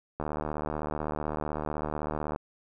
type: click train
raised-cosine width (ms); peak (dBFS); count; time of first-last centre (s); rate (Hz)
1; -18; 165; 0.2-2.361; 75.9
effects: none